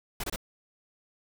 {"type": "noise bursts", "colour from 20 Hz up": "pink", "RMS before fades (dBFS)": -33, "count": 3, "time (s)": [0.2, 0.361], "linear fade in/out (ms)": 5, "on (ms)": 37, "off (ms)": 25, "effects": []}